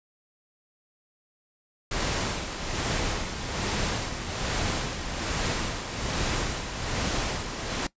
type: noise with tremolo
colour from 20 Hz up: pink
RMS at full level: -27 dBFS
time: 1.91-7.87 s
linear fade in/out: 5 ms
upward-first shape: sine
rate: 1.2 Hz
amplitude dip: 55%
effects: noise-tail reverb RT60 0.1 s tail -19 dB re dry + resampled to 16000 Hz